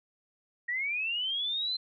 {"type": "linear sweep", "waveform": "sine", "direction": "up", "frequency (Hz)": [1875, 4125], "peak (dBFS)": -29, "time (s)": [0.68, 1.77], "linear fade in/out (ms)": 10, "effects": []}